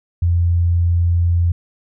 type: tone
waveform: sine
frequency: 86.1 Hz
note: F2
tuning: 24 cents flat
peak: -12 dBFS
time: 0.22-1.52 s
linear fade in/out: 5 ms
effects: none